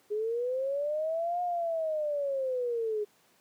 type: linear two-way sweep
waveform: sine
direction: up then down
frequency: 412.3 to 717 to 412.3 Hz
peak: -28 dBFS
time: 0.1-3.05 s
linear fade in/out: 20 ms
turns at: 1.42 s
effects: pink hiss -65 dBFS RMS until 3.4 s + high-pass 200 Hz 12 dB/octave